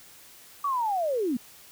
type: linear sweep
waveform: sine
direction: down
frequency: 1164 to 222.2 Hz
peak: -24 dBFS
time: 0.64-1.37 s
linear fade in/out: 5 ms
effects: white hiss -51 dBFS RMS until 1.71 s